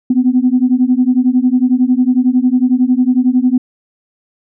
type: beating tone pair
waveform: sine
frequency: 246.9 / 257.9 Hz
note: B3 / C4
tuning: 0 / -25 cents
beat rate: 11 Hz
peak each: -11 dBFS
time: 0.1-3.58 s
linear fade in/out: 5 ms
effects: tanh soft clip ceiling -1 dBFS